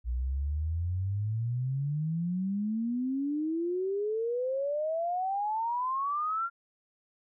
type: exponential sweep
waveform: sine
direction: up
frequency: 58.27 to 1396.9 Hz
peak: -28 dBFS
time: 0.04-6.5 s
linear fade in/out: 50 ms
effects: none